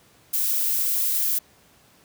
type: noise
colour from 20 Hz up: violet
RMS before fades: -23 dBFS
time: 0.33-1.39 s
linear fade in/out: 10 ms
effects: pink hiss -56 dBFS RMS until 2.04 s + high-pass 80 Hz 12 dB/octave